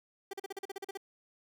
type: tone bursts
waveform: 30% pulse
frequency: 391.4 Hz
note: G4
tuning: 3 cents flat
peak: -35 dBFS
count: 11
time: 0.31-0.974 s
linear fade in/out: 5 ms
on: 24 ms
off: 40 ms
effects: none